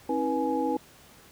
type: tone cluster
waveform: sine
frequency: 268.1 / 320 / 486.1 / 838 Hz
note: C4 / D#4 / B4 / G#5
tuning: +42 / +49 / -28 / +15 cents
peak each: -30 dBFS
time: 0.09-0.77 s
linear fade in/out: 5 ms
effects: pink hiss -53 dBFS RMS until 1.31 s + high-pass 60 Hz 12 dB/octave